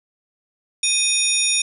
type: tone cluster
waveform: sine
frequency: 2479 / 3663 / 5610 / 6860 / 9450 Hz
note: D#7 / A#7 / F8 / A8 / D9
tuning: -7 / -31 / +7 / -45 / +10 cents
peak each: -23 dBFS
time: 0.83-1.62 s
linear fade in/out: 5 ms
effects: none